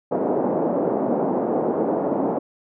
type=band-pass noise; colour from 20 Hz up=pink; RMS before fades=-22 dBFS; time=0.11-2.39 s; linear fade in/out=10 ms; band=220 to 770 Hz; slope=24 dB/octave; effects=none